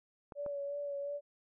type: clicks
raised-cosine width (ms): 1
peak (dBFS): -32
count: 2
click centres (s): 0.322 / 0.463
type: tone with vibrato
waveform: sine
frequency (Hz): 570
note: C#5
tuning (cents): +48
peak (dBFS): -36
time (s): 0.35-1.21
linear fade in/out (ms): 50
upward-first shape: sine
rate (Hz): 2.8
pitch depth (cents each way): 23
effects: none

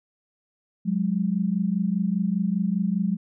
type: tone pair together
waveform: sine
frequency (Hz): 181.6 / 206.6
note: F#3 / G#3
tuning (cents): -32 / -9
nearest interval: major second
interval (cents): 223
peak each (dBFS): -24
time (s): 0.85-3.17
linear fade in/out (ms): 20
effects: none

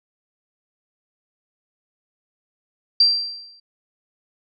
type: tone with exponential decay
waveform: sine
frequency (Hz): 4713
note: D8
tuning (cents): +5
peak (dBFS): -9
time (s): 3-3.6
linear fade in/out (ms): 5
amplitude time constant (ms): 130
effects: none

